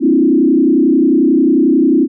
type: tone with frequency modulation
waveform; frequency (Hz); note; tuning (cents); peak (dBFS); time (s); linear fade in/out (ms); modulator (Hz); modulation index
sine; 293.6; D4; 0; -7; 0-2.08; 50; 31.2; 1.7
effects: none